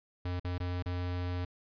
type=tone with dropouts; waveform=square; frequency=89.3 Hz; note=F2; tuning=39 cents sharp; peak=-33 dBFS; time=0.25-1.45 s; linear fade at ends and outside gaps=5 ms; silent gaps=0.397-0.446 / 0.581-0.601 / 0.825-0.859 s; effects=resampled to 11025 Hz